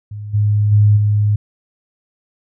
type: tone with level steps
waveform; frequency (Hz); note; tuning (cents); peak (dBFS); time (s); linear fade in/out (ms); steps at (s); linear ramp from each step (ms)
sine; 104.4; G#2; +10; -25 / -11 / -7 / -11; 0.11-1.36; 5; 0.33 / 0.71 / 0.96; 20
effects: none